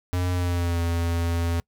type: tone with pitch glide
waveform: square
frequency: 89.8 to 84.76 Hz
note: F2 to E2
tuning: +49 to +49 cents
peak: -23 dBFS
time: 0.13-1.6 s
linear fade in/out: 0 ms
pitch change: -100 cents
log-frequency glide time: 0.33-0.8 s
effects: noise-tail reverb RT60 0.1 s tail -26 dB re dry